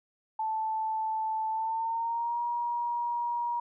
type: tone with pitch glide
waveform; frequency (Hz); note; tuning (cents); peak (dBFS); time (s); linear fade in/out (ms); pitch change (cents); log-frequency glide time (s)
sine; 878 to 952; A5 to A#5; -4 to +36; -28; 0.39-3.6; 5; +140; 1.49-2.41
effects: none